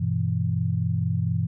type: chord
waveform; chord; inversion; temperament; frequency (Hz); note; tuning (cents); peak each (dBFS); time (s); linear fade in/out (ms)
sine; E minor; first; equal with one note detuned; 98 / 122.33 / 164.81; G2 / B2 / E3; 0 / -16 / 0; -26; 0-1.47; 10
effects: none